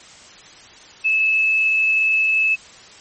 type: tone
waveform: sine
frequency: 2608 Hz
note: E7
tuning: 19 cents flat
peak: -14 dBFS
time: 1.04-2.56 s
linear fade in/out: 20 ms
effects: white hiss -43 dBFS RMS until 3 s + MP3 32 kbps